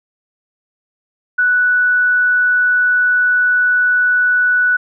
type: tone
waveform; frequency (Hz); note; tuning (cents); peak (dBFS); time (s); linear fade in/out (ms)
sine; 1480; F#6; 0; -10; 1.38-4.77; 10
effects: none